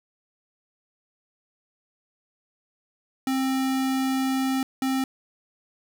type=tone pair in turn; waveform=square; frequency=264.4 / 264.4 Hz; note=C4 / C4; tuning=+18 / +18 cents; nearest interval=unison; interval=0 cents; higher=neither; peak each=-23 dBFS; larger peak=neither; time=3.27-4.63 / 4.82-5.04 s; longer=first; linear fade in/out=2 ms; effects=none